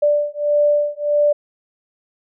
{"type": "beating tone pair", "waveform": "sine", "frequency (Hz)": [587.3, 588.9], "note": ["D5", "D5"], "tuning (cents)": [0, 5], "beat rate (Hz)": 1.6, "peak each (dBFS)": -17, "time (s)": [0.02, 1.33], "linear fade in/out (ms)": 10, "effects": []}